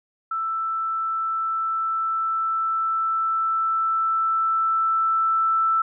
sine tone with level ramp, 1325 Hz, E6, 9 cents sharp, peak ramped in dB -23 to -17 dBFS, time 0.31-5.82 s, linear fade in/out 5 ms, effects none

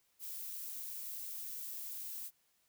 violet noise, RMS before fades -44 dBFS, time 0.19-2.31 s, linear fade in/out 50 ms, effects white hiss -75 dBFS RMS until 2.68 s

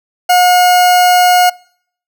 40% pulse tone, 720 Hz, F#5, 47 cents flat, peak -5 dBFS, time 0.29-1.5 s, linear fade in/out 10 ms, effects noise-tail reverb RT60 0.6 s tail -25 dB re dry

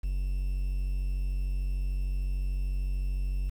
triangle tone with quantisation, 46.72 Hz, F#1, 18 cents sharp, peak -25 dBFS, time 0.03-3.5 s, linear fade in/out 10 ms, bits 9, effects none

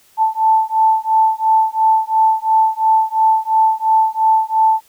sine beating tone pair, 880 / 882.9 Hz, A5 / A5, 0 / +6 cents, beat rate 2.9 Hz, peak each -14 dBFS, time 0.17-4.81 s, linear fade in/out 50 ms, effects white hiss -52 dBFS RMS until 4.88 s

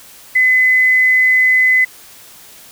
sine tone, 2025 Hz, B6, 43 cents sharp, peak -8 dBFS, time 0.35-1.85 s, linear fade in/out 10 ms, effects white hiss -40 dBFS RMS until 2.71 s

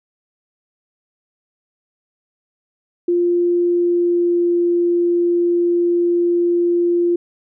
sine tone with pitch glide, 349.2 to 347 Hz, F4 to F4, 0 to -11 cents, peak -13 dBFS, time 3.08-7.16 s, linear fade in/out 5 ms, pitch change -11 cents, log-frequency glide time 3.68-4.52 s, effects none

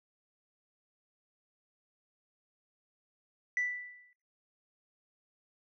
sine tone with exponential decay, 1975.5 Hz, B6, in tune, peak -25 dBFS, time 3.57-4.13 s, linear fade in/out 1 ms, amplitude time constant 120 ms, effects noise-tail reverb RT60 0.8 s tail -23 dB re dry + tanh soft clip ceiling -25 dBFS

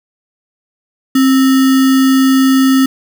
sine tone with sample-and-hold, 265.4 Hz, C4, 25 cents sharp, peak -6 dBFS, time 1.15-2.86 s, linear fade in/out 5 ms, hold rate 1575 Hz, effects none

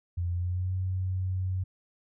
sine tone with pitch glide, 87.31 to 93.04 Hz, F2 to F#2, 0 to +10 cents, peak -27 dBFS, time 0.17-1.64 s, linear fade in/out 10 ms, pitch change +110 cents, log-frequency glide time 0.32-0.73 s, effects none

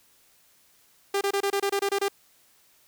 sawtooth tone bursts, 398.3 Hz, G4, 28 cents sharp, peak -19 dBFS, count 10, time 1.14-2.084 s, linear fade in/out 5 ms, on 71 ms, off 26 ms, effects white hiss -61 dBFS RMS until 2.87 s

